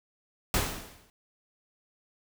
pink noise with exponential decay, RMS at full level -24 dBFS, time 0.54-1.1 s, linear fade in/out 1 ms, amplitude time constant 120 ms, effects none

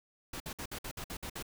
pink noise bursts, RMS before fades -41 dBFS, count 9, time 0.33-1.426 s, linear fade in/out 5 ms, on 72 ms, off 56 ms, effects none

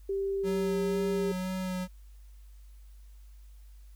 sine tone with pitch glide, 392 to 398.9 Hz, G4 to G4, 0 to +30 cents, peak -28 dBFS, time 0.09-1.32 s, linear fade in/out 5 ms, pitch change +30 cents, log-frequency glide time 0.66-0.82 s
square tone with vibrato, 185 Hz, F#3, in tune, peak -32 dBFS, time 0.43-1.88 s, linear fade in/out 50 ms, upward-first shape sine, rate 2 Hz, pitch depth 17 cents each way
effects added 50 Hz sine -48 dBFS peak until 3.95 s + white hiss -68 dBFS RMS until 3.95 s

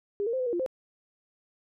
sine tone with pitch steps, 405.9 / 462.9 / 520 / 507 / 476.3 / 347.8 / 521 Hz, G#4 / A#4 / C5 / B4 / A#4 / F4 / C5, -40 / -12 / -11 / +45 / +37 / -7 / -7 cents, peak -26 dBFS, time 0.2-0.662 s, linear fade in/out 0 ms, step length 66 ms, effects none

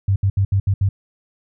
sine tone bursts at uneven times, 98 Hz, G2, in tune, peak -13 dBFS, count 6, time 0.08-0.16 / 0.23-0.3 / 0.37-0.45 / 0.52-0.6 / 0.67-0.74 / 0.81-0.89 s, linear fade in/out 5 ms, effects none

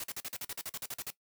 white noise bursts, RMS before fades -39 dBFS, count 14, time 0-1.104 s, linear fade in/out 2 ms, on 38 ms, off 44 ms, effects noise-tail reverb RT60 0.1 s tail -17 dB re dry

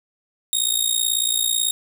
15% pulse tone with amplitude modulation, 3729 Hz, A#7, in tune, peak -8 dBFS, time 0.53-1.71 s, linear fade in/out 0 ms, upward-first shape sine, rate 58.2 Hz, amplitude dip 80%, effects 7-bit

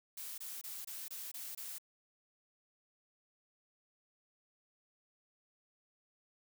blue noise bursts, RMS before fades -45 dBFS, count 7, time 0.17-1.784 s, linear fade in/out 5 ms, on 210 ms, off 24 ms, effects none

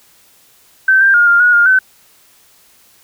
sine tone with pitch steps, 1544 / 1583 / 1422 / 1401 / 1454 / 1413 / 1523 Hz, G6 / G6 / F6 / F6 / F#6 / F6 / F#6, -27 / +17 / +31 / +5 / -31 / +20 / +50 cents, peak -6 dBFS, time 0.88-1.79 s, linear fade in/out 5 ms, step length 130 ms, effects white hiss -49 dBFS RMS until 3.03 s

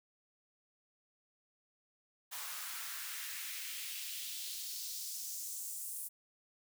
white noise with high-pass filter sweep, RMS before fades -43 dBFS, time 2.31-6.09 s, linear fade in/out 20 ms, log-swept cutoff 970 to 9700 Hz, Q 1.7, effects none

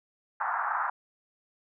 pink band-pass noise, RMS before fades -30 dBFS, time 0.4-0.9 s, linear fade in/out 5 ms, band 800 to 1600 Hz, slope 48 dB/octave, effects none

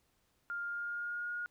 sine tone with pitch glide, 1403 to 1434.1 Hz, F6 to F6, +8 to +45 cents, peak -36 dBFS, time 0.5-1.46 s, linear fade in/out 0 ms, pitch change +37 cents, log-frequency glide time 0.62-1.32 s, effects pink hiss -75 dBFS RMS until 1.5 s

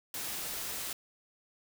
white noise, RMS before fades -38 dBFS, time 0.14-0.93 s, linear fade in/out 2 ms, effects none

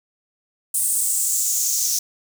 white noise with high-pass filter sweep, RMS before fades -21 dBFS, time 0.74-1.99 s, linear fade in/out 5 ms, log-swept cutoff 9100 to 5800 Hz, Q 4.2, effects none

